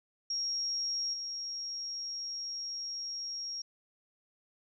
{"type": "tone with level steps", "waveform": "sine", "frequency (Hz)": 5588, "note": "F8", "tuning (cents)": 0, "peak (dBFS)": [-31, -36], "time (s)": [0.3, 3.62], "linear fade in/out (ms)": 5, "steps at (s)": 1.13, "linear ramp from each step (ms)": 10, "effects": []}